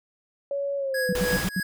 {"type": "tone with pitch glide", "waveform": "sine", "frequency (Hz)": [561, 494.1], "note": ["C#5", "B4"], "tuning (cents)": [21, 1], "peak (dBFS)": -25, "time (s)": [0.51, 1.37], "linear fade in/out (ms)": 2, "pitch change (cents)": -220, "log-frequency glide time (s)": [0.77, 1.14]}
{"type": "tone with tremolo", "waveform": "square", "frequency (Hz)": 1661.2, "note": "G#6", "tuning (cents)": 0, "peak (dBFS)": -26, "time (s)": [0.94, 1.63], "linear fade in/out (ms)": 5, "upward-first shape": "sine", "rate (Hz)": 3.2, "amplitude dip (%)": 80}
{"type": "tone bursts", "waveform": "sine", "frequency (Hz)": 185, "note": "F#3", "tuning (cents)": 0, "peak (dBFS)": -23, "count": 5, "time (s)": [1.09, 1.6], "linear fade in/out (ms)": 2, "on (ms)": 38, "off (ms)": 80}
{"type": "noise", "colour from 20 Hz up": "pink", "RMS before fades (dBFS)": -30, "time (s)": [1.15, 1.49], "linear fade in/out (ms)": 2}
{"effects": []}